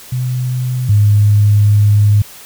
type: tone pair in turn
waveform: sine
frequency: 126.4 / 103.71 Hz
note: B2 / G#2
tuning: +41 / -2 cents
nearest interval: minor third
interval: 343 cents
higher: first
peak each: -14 / -6 dBFS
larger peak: second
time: 0.12-0.89 / 0.89-2.22 s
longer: second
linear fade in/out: 5 ms
effects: white hiss -36 dBFS RMS until 2.45 s